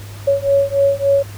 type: beating tone pair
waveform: sine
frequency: 555 / 558.5 Hz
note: C#5 / C#5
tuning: +2 / +13 cents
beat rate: 3.5 Hz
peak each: -15 dBFS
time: 0.27-1.23 s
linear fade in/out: 10 ms
effects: added 101 Hz sine -30 dBFS peak until 1.37 s + pink hiss -39 dBFS RMS until 1.37 s